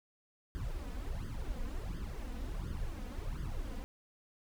brown noise with flanger, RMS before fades -39 dBFS, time 0.55-3.84 s, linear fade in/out 0 ms, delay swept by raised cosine 0.61 to 4.11 ms, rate 1.4 Hz, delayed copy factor +0.85, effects none

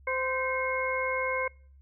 harmonic tone with a mistuned harmonic, 518 Hz, C5, 17 cents flat, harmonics 1 / 2 / 3 / 4, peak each -31 / -33 / -37 / -31 dBFS, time 0.07-1.48 s, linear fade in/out 5 ms, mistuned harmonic 4, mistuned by +73 cents, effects noise-tail reverb RT60 0.5 s tail -26 dB re dry + added 68 Hz sine -52 dBFS peak until 1.81 s

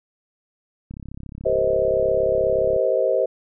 click train, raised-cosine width 5 ms, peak -23 dBFS, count 64, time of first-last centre 0.91-2.763 s, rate 34 Hz
sine chord, C minor seventh, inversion second, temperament equal with one note detuned, 392 / 466.2 / 523.3 / 631.3 Hz, G4 / Bb4 / C5 / Eb5, 0 / 0 / 0 / +25 cents, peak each -25 / -25 / -20 / -22 dBFS, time 1.45-3.26 s, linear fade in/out 10 ms
effects none

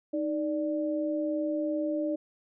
sine tone pair together, 310.3 / 587.3 Hz, D#4 / D5, -5 / 0 cents, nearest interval major seventh, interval 1105 cents, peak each -29 / -31 dBFS, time 0.13-2.16 s, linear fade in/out 10 ms, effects none

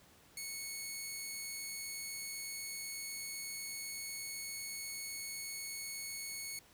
10% pulse tone, 2206 Hz, C#7, 9 cents flat, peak -32 dBFS, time 0.37-6.59 s, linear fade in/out 2 ms, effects pink hiss -63 dBFS RMS until 6.73 s + high-pass 60 Hz 12 dB/octave

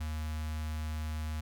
square tone with notch filter, 77.2 Hz, D#2, 13 cents flat, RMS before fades -36 dBFS, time 0-1.41 s, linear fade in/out 10 ms, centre 420 Hz, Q 0.73, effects none

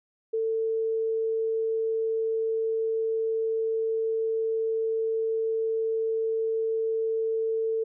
sine tone, 446.8 Hz, A4, 27 cents sharp, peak -24 dBFS, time 0.33-7.84 s, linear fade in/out 10 ms, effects none

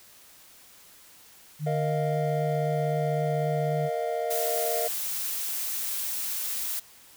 sine tone with vibrato, 150 Hz, D3, 37 cents sharp, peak -27 dBFS, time 1.59-3.9 s, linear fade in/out 50 ms, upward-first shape sine, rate 3.8 Hz, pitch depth 14 cents each way
triangle chord, Bb suspended fourth, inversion none, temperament equal, 466.2 / 622.3 / 698.5 Hz, Bb4 / Eb5 / F5, 0 / 0 / 0 cents, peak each -29 dBFS, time 1.66-4.88 s, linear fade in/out 10 ms
blue noise, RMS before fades -31 dBFS, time 4.3-6.8 s, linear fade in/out 10 ms
effects white hiss -53 dBFS RMS until 7.16 s

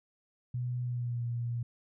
sine tone with pitch glide, 123.47 to 118.92 Hz, B2 to A#2, 0 to +35 cents, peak -31 dBFS, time 0.54-1.63 s, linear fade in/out 5 ms, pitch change -65 cents, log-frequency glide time 0.82-1.24 s, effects none

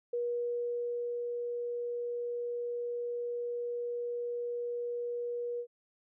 sine tone with ADSR envelope, 479.9 Hz, B4, 50 cents flat, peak -30 dBFS, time 0.13-5.67 s, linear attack 6 ms, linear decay 1100 ms, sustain -3 dB, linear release 75 ms, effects none

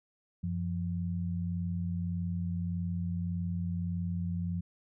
sine tone pair together, 92.01 / 173.7 Hz, F#2 / F3, -9 / -9 cents, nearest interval major seventh, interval 1100 cents, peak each -34 / -33 dBFS, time 0.43-4.61 s, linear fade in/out 10 ms, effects none

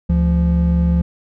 triangle tone pair together, 72.5 / 172.44 Hz, D2 / F3, -22 / -22 cents, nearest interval octave + minor third, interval 1500 cents, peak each -13 dBFS, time 0.09-1.02 s, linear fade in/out 10 ms, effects none

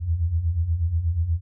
sine beating tone pair, 77.78 / 86.08 Hz, D#2 / F2, 0 / -25 cents, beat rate 8.3 Hz, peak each -27 / -21 dBFS, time 0-1.41 s, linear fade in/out 50 ms, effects none

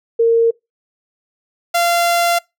sine / sawtooth tone pair in turn, 460 / 689.2 Hz, A#4 / F5, -23 / -23 cents, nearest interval perfect fifth, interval 700 cents, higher second, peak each -9 dBFS, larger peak neither, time 0.19-0.51 / 1.74-2.39 s, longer second, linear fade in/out 10 ms, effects noise-tail reverb RT60 0.2 s tail -24 dB re dry

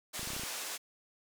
white band-pass noise, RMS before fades -40 dBFS, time 0.13-0.78 s, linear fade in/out 20 ms, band 360 to 9400 Hz, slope 12 dB/octave
clicks, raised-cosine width 3 ms, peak -32 dBFS, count 8, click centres 0.194 / 0.231 / 0.274 / 0.304 / 0.334 / 0.365 / 0.396 / 0.435 s
effects none

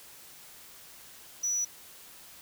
sine tone, 5900 Hz, F#8, 6 cents flat, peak -25 dBFS, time 1.43-1.65 s, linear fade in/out 10 ms, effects tanh soft clip ceiling -25 dBFS + white hiss -51 dBFS RMS until 2.41 s

